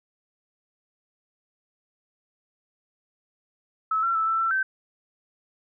sine tone with pitch steps, 1299 / 1358 / 1315 / 1330 / 1340 / 1547 Hz, E6 / F6 / E6 / E6 / E6 / G6, -26 / -49 / -5 / +15 / +28 / -23 cents, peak -21 dBFS, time 3.91-4.63 s, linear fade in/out 5 ms, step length 120 ms, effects none

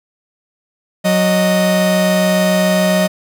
45% pulse tone pair together, 184.4 / 620.2 Hz, F#3 / D#5, -6 / -6 cents, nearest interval octave + major sixth, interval 2100 cents, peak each -14 dBFS, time 1.04-3.08 s, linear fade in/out 20 ms, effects none

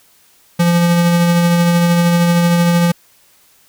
square tone with tremolo, 172.2 Hz, F3, 24 cents flat, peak -9 dBFS, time 0.59-2.92 s, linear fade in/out 10 ms, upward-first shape triangle, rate 13 Hz, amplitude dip 30%, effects white hiss -51 dBFS RMS until 3.68 s

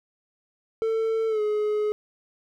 triangle tone with pitch glide, 446.9 to 422.3 Hz, A4 to G#4, +27 to +29 cents, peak -20 dBFS, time 0.82-1.92 s, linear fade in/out 0 ms, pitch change -98 cents, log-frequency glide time 1.28-1.41 s, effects none

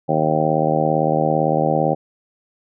harmonic tone, 77.78 Hz, D#2, in tune, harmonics 2 / 3 / 4 / 5 / 6 / 7 / 8 / 9 / 10, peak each -22 / -26 / -25 / -27 / -26 / -21 / -26 / -25 / -22 dBFS, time 0.08-1.95 s, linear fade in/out 20 ms, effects none

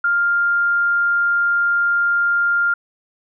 sine tone, 1400 Hz, F6, 4 cents sharp, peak -14 dBFS, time 0.04-2.74 s, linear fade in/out 5 ms, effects none

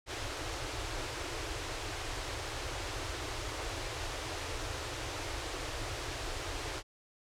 pink band-stop noise, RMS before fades -38 dBFS, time 0.06-6.83 s, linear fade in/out 50 ms, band 130 to 280 Hz, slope 96 dB/octave, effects low-pass 7000 Hz 12 dB/octave

